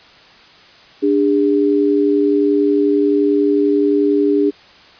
sine tone pair together, 293.7 / 405 Hz, D4 / G#4, 0 / -43 cents, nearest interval tritone, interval 557 cents, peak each -14 dBFS, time 1.02-4.51 s, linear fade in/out 20 ms, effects white hiss -44 dBFS RMS until 4.99 s + resampled to 11025 Hz

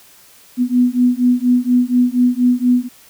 sine beating tone pair, 245.2 / 249.4 Hz, B3 / B3, -12 / +17 cents, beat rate 4.2 Hz, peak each -14 dBFS, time 0.57-2.89 s, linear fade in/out 50 ms, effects white hiss -46 dBFS RMS until 3.09 s

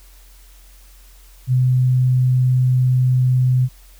sine tone, 127.3 Hz, C3, 47 cents flat, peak -12 dBFS, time 1.47-3.69 s, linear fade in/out 50 ms, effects added 44 Hz sine -43 dBFS peak until 3.99 s + white hiss -51 dBFS RMS until 3.99 s

